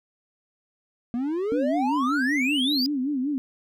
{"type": "exponential sweep", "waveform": "triangle", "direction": "up", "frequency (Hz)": [231.2, 4978], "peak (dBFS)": -22, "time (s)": [1.14, 2.86], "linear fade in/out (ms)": 0}
{"type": "tone with vibrato", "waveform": "sine", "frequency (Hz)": 273.7, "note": "C#4", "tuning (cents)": -22, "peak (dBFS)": -23, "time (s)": [1.52, 3.38], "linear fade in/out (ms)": 0, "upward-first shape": "sine", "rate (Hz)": 5.2, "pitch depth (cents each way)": 150}
{"effects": []}